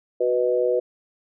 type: chord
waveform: sine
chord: B major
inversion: second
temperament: equal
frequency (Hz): 370 / 493.9 / 622.3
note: F#4 / B4 / D#5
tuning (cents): 0 / 0 / 0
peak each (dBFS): -24 / -20 / -26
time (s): 0.2-0.8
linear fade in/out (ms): 10
effects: none